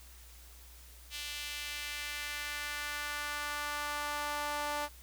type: tone with high-pass filter sweep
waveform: sawtooth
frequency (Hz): 293.7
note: D4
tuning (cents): 0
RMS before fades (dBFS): -38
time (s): 1.1-4.89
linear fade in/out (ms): 50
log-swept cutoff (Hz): 3000 to 780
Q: 1.6
effects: added 60 Hz sine -53 dBFS peak until 5.02 s + white hiss -57 dBFS RMS until 5.02 s